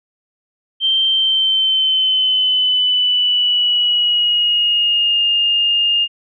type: tone with pitch glide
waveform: sine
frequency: 3136 to 2826 Hz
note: G7 to F7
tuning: 0 to +20 cents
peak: -12 dBFS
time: 0.8-6.08 s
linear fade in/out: 50 ms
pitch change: -180 cents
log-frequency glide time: 1.06-5.22 s
effects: none